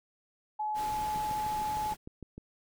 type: tone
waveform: sine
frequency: 852 Hz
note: G#5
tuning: 44 cents sharp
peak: -30 dBFS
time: 0.59-1.94 s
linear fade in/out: 10 ms
type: noise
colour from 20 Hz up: pink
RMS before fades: -43 dBFS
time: 0.74-1.97 s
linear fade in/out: 50 ms
type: click train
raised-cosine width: 3 ms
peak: -30 dBFS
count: 9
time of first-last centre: 1.16-2.38 s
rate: 6.56 Hz
effects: none

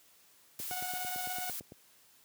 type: noise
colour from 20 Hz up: blue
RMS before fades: -40 dBFS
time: 0.59-1.6 s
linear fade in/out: 2 ms
type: click train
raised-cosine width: 2 ms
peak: -34 dBFS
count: 11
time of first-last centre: 0.6-1.721 s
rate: 8.92 Hz
type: tone with tremolo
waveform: sawtooth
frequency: 733 Hz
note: F#5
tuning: 16 cents flat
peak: -33 dBFS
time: 0.71-1.5 s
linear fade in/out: 0 ms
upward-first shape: square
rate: 17 Hz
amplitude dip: 35%
effects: white hiss -63 dBFS RMS until 2.24 s + high-pass 80 Hz 12 dB/octave

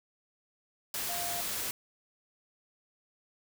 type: tone in noise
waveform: sine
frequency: 698.5 Hz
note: F5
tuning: in tune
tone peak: -38 dBFS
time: 1.09-1.41 s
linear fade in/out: 2 ms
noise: white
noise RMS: -35 dBFS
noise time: 0.94-1.71 s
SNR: -6 dB
effects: none

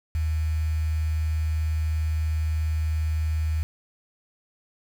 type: tone with quantisation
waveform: sine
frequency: 78.5 Hz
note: D#2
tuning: 16 cents sharp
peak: -22 dBFS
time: 0.15-3.63 s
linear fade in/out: 0 ms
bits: 7
effects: none

